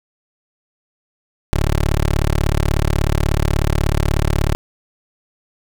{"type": "tone", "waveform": "15% pulse", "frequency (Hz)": 36.43, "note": "D1", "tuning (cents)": -13, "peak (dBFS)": -8, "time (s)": [1.53, 4.55], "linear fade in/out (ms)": 0, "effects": []}